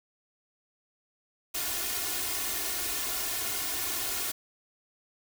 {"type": "noise with comb filter", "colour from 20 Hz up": "white", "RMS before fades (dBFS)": -32, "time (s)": [1.54, 4.32], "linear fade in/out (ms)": 10, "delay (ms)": 2.8, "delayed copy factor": 0.85, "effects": []}